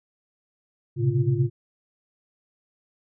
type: tone cluster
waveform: sine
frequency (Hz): 111.8 / 127.5 / 136.2 / 347.5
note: A2 / C3 / C#3 / F4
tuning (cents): +28 / -44 / -30 / -9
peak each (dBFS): -26 / -24 / -23 / -29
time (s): 0.96-1.5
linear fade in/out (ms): 50
effects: none